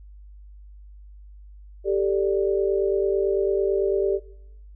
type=chord; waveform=sine; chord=G suspended second; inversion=none; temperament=just; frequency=392 / 441 / 588 Hz; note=G4 / A4 / D5; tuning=0 / +4 / +2 cents; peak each=-21 / -26 / -27 dBFS; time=1.84-4.2 s; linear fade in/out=50 ms; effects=noise-tail reverb RT60 0.8 s tail -20 dB re dry + added 50 Hz sine -42 dBFS peak until 4.75 s